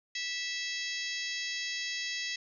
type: harmonic tone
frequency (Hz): 656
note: E5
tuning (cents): -9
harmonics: 3 / 4 / 5 / 6 / 7 / 8 / 9 / 10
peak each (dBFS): -38 / -41 / -42 / -42 / -43 / -41 / -51 / -45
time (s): 0.15-2.36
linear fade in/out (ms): 5
effects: none